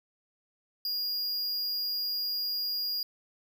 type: tone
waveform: square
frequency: 4845 Hz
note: D#8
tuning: 47 cents flat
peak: -30 dBFS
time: 0.85-3.03 s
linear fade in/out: 2 ms
effects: none